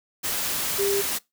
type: tone in noise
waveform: sine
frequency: 398.9 Hz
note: G4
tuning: 30 cents sharp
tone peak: -22 dBFS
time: 0.78-1.02 s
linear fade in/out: 20 ms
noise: white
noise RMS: -27 dBFS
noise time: 0.23-1.19 s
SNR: +2 dB
effects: noise-tail reverb RT60 0.2 s tail -23 dB re dry